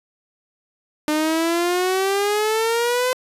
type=exponential sweep; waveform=sawtooth; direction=up; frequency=301 to 512 Hz; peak=-14 dBFS; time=1.08-3.13 s; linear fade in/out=0 ms; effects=resampled to 32000 Hz